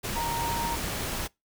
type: tone in noise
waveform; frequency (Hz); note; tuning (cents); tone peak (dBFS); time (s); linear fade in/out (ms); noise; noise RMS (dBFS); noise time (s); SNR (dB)
sine; 932.3; A#5; 0; -29; 0.15-0.76; 20; pink; -32; 0.03-1.28; 0
effects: noise-tail reverb RT60 0.2 s tail -24 dB re dry